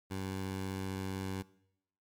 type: tone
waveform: 15% pulse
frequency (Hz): 95.5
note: G2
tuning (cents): -45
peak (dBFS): -30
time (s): 0.1-1.43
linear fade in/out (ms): 20
effects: noise-tail reverb RT60 0.8 s tail -21 dB re dry + MP3 96 kbps